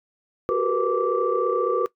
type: tone cluster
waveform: sine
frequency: 369 / 397.8 / 461.3 / 496 / 1167 Hz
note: F#4 / G4 / A#4 / B4 / D6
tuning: -5 / +25 / -18 / +7 / -11 cents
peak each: -25 / -30 / -24 / -24 / -26 dBFS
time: 0.49-1.86 s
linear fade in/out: 0 ms
effects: noise-tail reverb RT60 0.1 s tail -18 dB re dry + tanh soft clip ceiling -8 dBFS